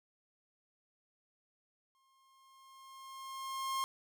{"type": "tone with exponential growth", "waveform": "45% pulse", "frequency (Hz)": 1068, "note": "C6", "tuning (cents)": 35, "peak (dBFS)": -32, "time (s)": [1.95, 3.84], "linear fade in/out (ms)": 0, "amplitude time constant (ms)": 410, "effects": []}